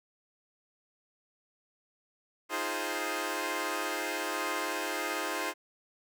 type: chord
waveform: 10% pulse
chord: F minor seventh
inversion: third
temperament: equal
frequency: 311.1 / 349.2 / 415.3 / 523.3 Hz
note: Eb4 / F4 / Ab4 / C5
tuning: 0 / 0 / 0 / 0 cents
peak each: -29 dBFS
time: 2.49-5.54 s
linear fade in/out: 50 ms
effects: none